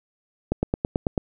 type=click train; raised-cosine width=2 ms; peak=-8 dBFS; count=7; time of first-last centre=0.52-1.178 s; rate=9.12 Hz; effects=none